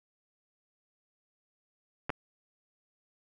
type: clicks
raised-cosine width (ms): 0.5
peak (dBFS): -17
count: 2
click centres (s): 2.095 / 2.102
effects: none